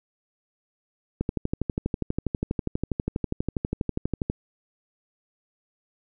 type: click train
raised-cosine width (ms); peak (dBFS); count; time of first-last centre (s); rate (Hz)
3; -12; 39; 1.21-4.299; 12.3
effects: none